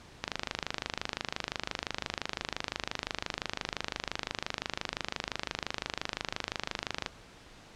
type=click train; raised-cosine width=0.2 ms; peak=-13 dBFS; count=177; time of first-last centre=0.24-7.062 s; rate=25.8 Hz; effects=pink hiss -53 dBFS RMS until 7.75 s + low-pass 6000 Hz 12 dB/octave